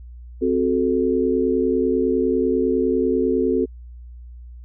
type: chord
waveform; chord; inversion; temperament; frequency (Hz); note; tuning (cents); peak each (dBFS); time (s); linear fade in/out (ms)
sine; F# diminished; second; equal; 261.6 / 370 / 440; C4 / F#4 / A4; 0 / 0 / 0; -21; 0.41-3.66; 20
effects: added 60 Hz sine -36 dBFS peak until 4.64 s